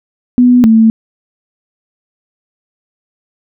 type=tone pair in turn; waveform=sine; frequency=247 / 223.1 Hz; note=B3 / A3; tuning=0 / +24 cents; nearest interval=major second; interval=176 cents; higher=first; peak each=-3 dBFS; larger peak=neither; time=0.38-0.64 / 0.64-0.9 s; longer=neither; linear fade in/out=0 ms; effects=none

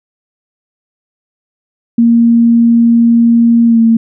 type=tone with pitch glide; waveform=sine; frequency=233.1 to 227.5 Hz; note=A#3 to A#3; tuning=0 to -42 cents; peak=-4 dBFS; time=1.98-3.97 s; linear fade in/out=5 ms; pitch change=-42 cents; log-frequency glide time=3.66-3.8 s; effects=none

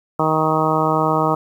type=harmonic tone; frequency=157.1 Hz; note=D#3; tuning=17 cents sharp; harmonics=1 / 2 / 3 / 4 / 5 / 6 / 7 / 8; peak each=-23 / -23 / -23 / -23 / -23 / -23 / -23 / -23 dBFS; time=0.19-1.35 s; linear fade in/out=5 ms; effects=8-bit

